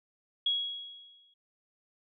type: tone with exponential decay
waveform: sine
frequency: 3322 Hz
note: G#7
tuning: in tune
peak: -24 dBFS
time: 0.46-1.34 s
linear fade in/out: 5 ms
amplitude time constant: 190 ms
effects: none